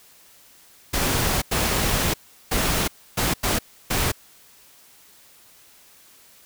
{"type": "noise bursts at uneven times", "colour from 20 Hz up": "pink", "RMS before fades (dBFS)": -22, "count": 6, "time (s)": [[0.93, 1.42], [1.51, 2.14], [2.51, 2.88], [3.17, 3.34], [3.43, 3.59], [3.9, 4.12]], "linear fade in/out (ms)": 10, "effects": ["white hiss -52 dBFS RMS until 6.45 s"]}